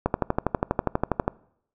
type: click train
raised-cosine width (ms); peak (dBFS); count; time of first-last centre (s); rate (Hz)
1; -7; 16; 0.06-1.28; 12.3
effects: noise-tail reverb RT60 0.7 s tail -23 dB re dry